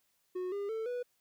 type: tone with pitch steps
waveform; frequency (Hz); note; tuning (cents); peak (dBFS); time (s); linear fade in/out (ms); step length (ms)
triangle; 365.4 / 403.1 / 444.7 / 490.6; F#4 / G4 / A4 / B4; -22 / +48 / +18 / -12; -32; 0.35-1.03; 10; 170
effects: white hiss -75 dBFS RMS until 1.2 s